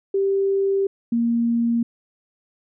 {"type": "tone pair in turn", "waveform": "sine", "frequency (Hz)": [392, 233.8], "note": ["G4", "A#3"], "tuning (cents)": [0, 5], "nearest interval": "major sixth", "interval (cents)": 895, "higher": "first", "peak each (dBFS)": -17, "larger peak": "neither", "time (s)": [[0.14, 0.87], [1.12, 1.83]], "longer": "first", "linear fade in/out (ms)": 5, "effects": []}